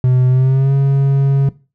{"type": "tone with pitch glide", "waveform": "triangle", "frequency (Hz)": [127.1, 137.81], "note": ["C3", "C#3"], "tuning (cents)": [-50, -10], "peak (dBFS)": -7, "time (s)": [0.04, 1.49], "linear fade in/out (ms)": 2, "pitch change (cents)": 140, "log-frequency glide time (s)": [0.28, 0.73], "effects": ["noise-tail reverb RT60 0.3 s tail -18 dB re dry"]}